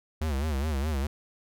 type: tone with vibrato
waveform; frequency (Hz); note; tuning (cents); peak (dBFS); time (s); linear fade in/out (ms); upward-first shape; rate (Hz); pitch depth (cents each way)
square; 72.8; D2; -15; -27; 0.21-1.07; 5; sine; 4.8; 160
effects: none